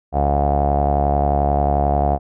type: tone with low-pass filter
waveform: sawtooth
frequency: 71.3 Hz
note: C#2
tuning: 49 cents sharp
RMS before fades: -17 dBFS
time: 0.12-2.19 s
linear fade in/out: 50 ms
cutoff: 720 Hz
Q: 10
effects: none